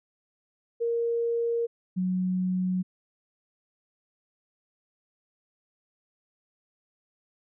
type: tone pair in turn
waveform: sine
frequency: 466.9 / 183.96 Hz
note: A#4 / F#3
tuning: +3 / -10 cents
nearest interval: octave + major third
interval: 1613 cents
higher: first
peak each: -24 dBFS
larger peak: neither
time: 0.8-1.67 / 1.96-2.83 s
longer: neither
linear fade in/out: 20 ms
effects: none